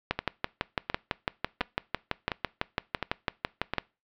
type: two click trains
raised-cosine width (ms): 0.3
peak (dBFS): -12 / -9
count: 6 / 23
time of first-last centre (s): 0.19-3.736 / 0.11-3.783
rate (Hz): 1.41 / 5.99
effects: noise-tail reverb RT60 0.3 s tail -23 dB re dry + low-pass 4000 Hz 12 dB/octave